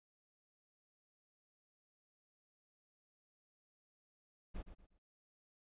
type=noise with echo; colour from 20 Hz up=brown; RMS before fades=-43 dBFS; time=4.54-4.63 s; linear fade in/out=20 ms; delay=120 ms; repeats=3; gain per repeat=-10 dB; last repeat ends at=4.99 s; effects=resampled to 8000 Hz